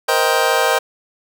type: chord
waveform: 25% pulse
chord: C minor seventh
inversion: third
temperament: just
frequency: 470.9 / 523.3 / 627.9 / 784.9 Hz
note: Bb4 / C5 / Eb5 / G5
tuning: +18 / 0 / +16 / +2 cents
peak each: -16 dBFS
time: 0.08-0.79 s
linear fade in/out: 10 ms
effects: none